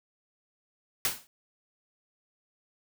white noise with exponential decay, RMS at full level -24 dBFS, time 1.05-1.27 s, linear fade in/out 1 ms, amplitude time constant 46 ms, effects none

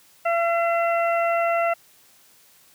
harmonic tone, 678 Hz, E5, 49 cents sharp, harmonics 1 / 2 / 3 / 4, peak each -20 / -26 / -30 / -32 dBFS, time 0.25-1.74 s, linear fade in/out 10 ms, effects white hiss -55 dBFS RMS until 2.74 s + high-pass 80 Hz 12 dB/octave

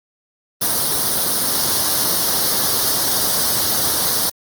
white noise with comb filter, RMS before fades -18 dBFS, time 0.61-4.3 s, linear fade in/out 10 ms, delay 0.2 ms, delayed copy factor +0.75, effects high-pass 80 Hz 12 dB/octave + Opus 24 kbps

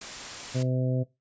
white noise, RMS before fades -38 dBFS, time 0.01-0.63 s, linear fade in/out 5 ms
harmonic tone, 128.2 Hz, C3, 35 cents flat, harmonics 1 / 2 / 3 / 4 / 5, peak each -25 / -32 / -38 / -35 / -39 dBFS, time 0.54-1.04 s, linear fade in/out 20 ms
effects noise-tail reverb RT60 0.2 s tail -17 dB re dry + resampled to 16000 Hz

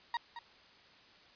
35% pulse tone with echo, 943 Hz, A#5, 20 cents sharp, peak -30 dBFS, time 0.14-0.17 s, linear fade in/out 2 ms, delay 220 ms, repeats 1, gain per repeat -11 dB, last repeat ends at 0.39 s, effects white hiss -60 dBFS RMS until 1.35 s + resampled to 11025 Hz

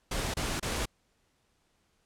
pink noise bursts, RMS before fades -32 dBFS, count 3, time 0.11-0.856 s, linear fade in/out 5 ms, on 230 ms, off 28 ms, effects pink hiss -72 dBFS RMS until 2.05 s + low-pass 10000 Hz 12 dB/octave

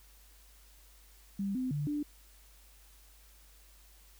sine tone with pitch steps, 197.7 / 256.4 / 146.2 / 294.6 Hz, G3 / C4 / D3 / D4, +15 / -35 / -7 / +6 cents, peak -31 dBFS, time 1.39-2.03 s, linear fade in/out 5 ms, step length 160 ms, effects added 50 Hz sine -58 dBFS peak until 4.19 s + white hiss -62 dBFS RMS until 4.19 s

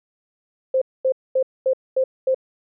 sine tone bursts, 523.3 Hz, C5, in tune, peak -15 dBFS, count 6, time 0.74-2.346 s, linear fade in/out 5 ms, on 76 ms, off 230 ms, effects none

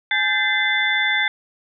sine tone cluster, 840 / 1569 / 1752 / 2054 / 3507 Hz, G#5 / G6 / A6 / C7 / A7, +19 / +1 / -8 / -33 / -6 cents, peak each -28 / -23 / -26 / -20 / -24 dBFS, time 0.11-1.28 s, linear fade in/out 2 ms, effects none

